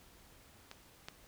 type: clicks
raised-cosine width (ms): 0.2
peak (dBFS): -29 / -25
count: 2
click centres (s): 0.714 / 1.085
effects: pink hiss -61 dBFS RMS until 1.27 s